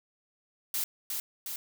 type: noise with echo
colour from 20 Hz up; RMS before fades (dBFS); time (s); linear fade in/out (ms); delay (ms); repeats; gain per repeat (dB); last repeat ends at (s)
blue; -31; 0.74-0.84; 2; 360; 2; -3; 1.56
effects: none